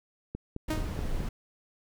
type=click train; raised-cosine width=3 ms; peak=-22 dBFS; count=5; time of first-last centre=0.35-1.205 s; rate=4.68 Hz
type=noise; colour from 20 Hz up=brown; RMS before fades=-32 dBFS; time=0.68-1.29 s; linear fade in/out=5 ms
type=tone with exponential decay; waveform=sawtooth; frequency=311.1 Hz; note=D#4; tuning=in tune; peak=-24 dBFS; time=0.7-0.98 s; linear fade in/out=5 ms; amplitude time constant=59 ms
effects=none